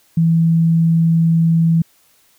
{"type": "tone", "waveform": "sine", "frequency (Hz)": 164.81, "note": "E3", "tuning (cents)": 0, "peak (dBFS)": -10, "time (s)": [0.17, 1.82], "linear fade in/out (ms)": 5, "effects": ["white hiss -55 dBFS RMS until 2.38 s"]}